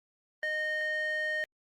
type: tone with band-pass filter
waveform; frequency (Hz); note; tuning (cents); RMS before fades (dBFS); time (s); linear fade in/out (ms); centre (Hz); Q
square; 616; D#5; -17; -32; 0.43-1.44; 0; 1600; 5.6
effects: Opus 32 kbps